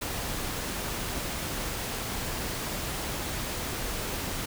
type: noise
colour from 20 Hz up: pink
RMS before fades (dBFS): -33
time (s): 0.01-4.46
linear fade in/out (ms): 10
effects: none